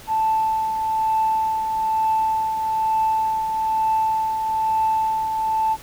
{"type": "tone with tremolo", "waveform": "sine", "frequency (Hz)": 880, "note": "A5", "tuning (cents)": 0, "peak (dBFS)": -15, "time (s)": [0.07, 5.77], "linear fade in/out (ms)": 50, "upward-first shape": "triangle", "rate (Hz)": 1.1, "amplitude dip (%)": 50, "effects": ["tanh soft clip ceiling -12 dBFS", "pink hiss -42 dBFS RMS until 5.82 s"]}